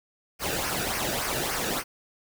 pink noise with flanger, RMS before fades -29 dBFS, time 0.39-1.84 s, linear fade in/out 50 ms, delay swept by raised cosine 0.26 to 0.97 ms, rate 3.5 Hz, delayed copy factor -0.6, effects none

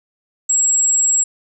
sine tone, 7640 Hz, A#8, 42 cents sharp, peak -12 dBFS, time 0.49-1.24 s, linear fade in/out 10 ms, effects none

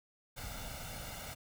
pink noise with comb filter, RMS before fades -44 dBFS, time 0.36-1.35 s, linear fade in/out 20 ms, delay 1.4 ms, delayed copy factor +0.7, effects none

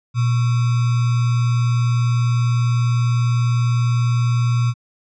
sine tone with sample-and-hold, 120 Hz, B2, 49 cents flat, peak -14 dBFS, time 0.14-4.74 s, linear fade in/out 50 ms, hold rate 1225 Hz, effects resampled to 16000 Hz

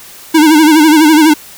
square tone with vibrato, 310 Hz, D#4, 6 cents flat, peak -4 dBFS, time 0.34-1.34 s, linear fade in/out 10 ms, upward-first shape sine, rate 12 Hz, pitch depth 84 cents each way, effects white hiss -34 dBFS RMS until 1.57 s

